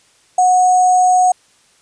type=tone with sample-and-hold; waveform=sine; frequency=733 Hz; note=F#5; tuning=16 cents flat; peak=-8 dBFS; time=0.38-1.32 s; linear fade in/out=5 ms; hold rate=7350 Hz; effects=white hiss -53 dBFS RMS until 1.81 s + resampled to 22050 Hz